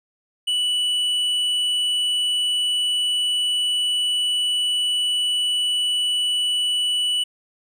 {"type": "tone with hard clipping", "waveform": "sine", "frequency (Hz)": 2960, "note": "F#7", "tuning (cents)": 0, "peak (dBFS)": -20, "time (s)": [0.47, 7.24], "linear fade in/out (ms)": 10, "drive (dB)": 5, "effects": []}